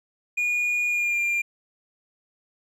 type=tone with pitch glide; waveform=triangle; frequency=2441 to 2392 Hz; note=D#7 to D7; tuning=-34 to +31 cents; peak=-20 dBFS; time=0.37-1.42 s; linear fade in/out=10 ms; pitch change=-35 cents; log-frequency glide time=0.87-1.2 s; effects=none